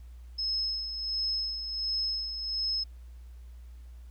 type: tone with tremolo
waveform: sine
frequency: 5180 Hz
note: E8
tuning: 31 cents flat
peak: -27 dBFS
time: 0.38-2.84 s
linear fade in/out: 10 ms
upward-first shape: sine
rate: 1.4 Hz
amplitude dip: 55%
effects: added 60 Hz sine -44 dBFS peak until 4.1 s + pink hiss -67 dBFS RMS until 4.1 s